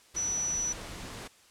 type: tone in noise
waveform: sine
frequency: 5920 Hz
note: F#8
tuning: in tune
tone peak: -28 dBFS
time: 0.16-0.73 s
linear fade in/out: 10 ms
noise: pink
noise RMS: -42 dBFS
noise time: 0.14-1.28 s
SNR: +11 dB
effects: white hiss -59 dBFS RMS until 1.5 s + low-pass 9000 Hz 12 dB/octave